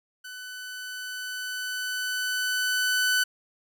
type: tone with level ramp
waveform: sawtooth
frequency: 1500 Hz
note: F#6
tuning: 23 cents sharp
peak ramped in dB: -35 to -17 dBFS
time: 0.24-3.24 s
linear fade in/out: 10 ms
effects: none